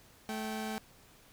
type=tone pair together; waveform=sawtooth; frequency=217.5 / 775 Hz; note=A3 / G5; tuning=-20 / -20 cents; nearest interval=octave + minor seventh; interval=2200 cents; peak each=-33 / -37 dBFS; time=0.29-0.78 s; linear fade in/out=0 ms; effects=pink hiss -60 dBFS RMS until 1.32 s